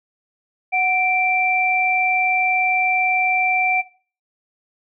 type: tone pair together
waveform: sine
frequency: 739.9 / 2349 Hz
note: F#5 / D7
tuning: 0 / 0 cents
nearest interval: octave + minor sixth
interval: 2000 cents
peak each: -19 dBFS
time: 0.72-3.82 s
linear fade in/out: 20 ms
effects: noise-tail reverb RT60 0.4 s tail -17 dB re dry

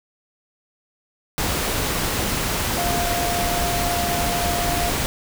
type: tone in noise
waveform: sine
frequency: 698.5 Hz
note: F5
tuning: in tune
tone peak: -24 dBFS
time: 2.78-4.9 s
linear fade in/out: 0 ms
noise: pink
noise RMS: -23 dBFS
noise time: 1.38-5.06 s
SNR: -4 dB
effects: none

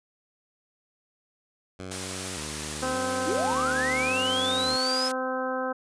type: tone with vibrato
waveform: 10% pulse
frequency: 84.1 Hz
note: E2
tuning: 35 cents sharp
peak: -28 dBFS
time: 1.79-4.76 s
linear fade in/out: 5 ms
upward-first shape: square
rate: 0.87 Hz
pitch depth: 180 cents each way
type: high-pass noise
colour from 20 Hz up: white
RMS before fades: -34 dBFS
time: 1.91-5.12 s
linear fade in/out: 5 ms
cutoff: 560 Hz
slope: 24 dB/octave
type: harmonic tone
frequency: 258.3 Hz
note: C4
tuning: 22 cents flat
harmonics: 1 / 2 / 3 / 4 / 5 / 6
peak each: -34 / -30 / -35 / -36 / -35 / -36 dBFS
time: 2.82-5.73 s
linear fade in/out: 10 ms
type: linear sweep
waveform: sine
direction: up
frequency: 256.7 to 5180 Hz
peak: -26 dBFS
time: 3.26-5.09 s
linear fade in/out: 10 ms
effects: resampled to 22050 Hz

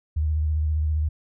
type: tone with vibrato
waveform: sine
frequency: 76.9 Hz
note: D#2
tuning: 20 cents flat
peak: -20 dBFS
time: 0.16-1.09 s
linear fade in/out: 10 ms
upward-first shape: square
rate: 15 Hz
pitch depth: 35 cents each way
effects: none

